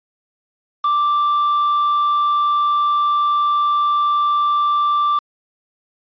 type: tone with quantisation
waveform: triangle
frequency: 1174.7 Hz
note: D6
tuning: in tune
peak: -12 dBFS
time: 0.84-5.19 s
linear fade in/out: 5 ms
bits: 5
effects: resampled to 11025 Hz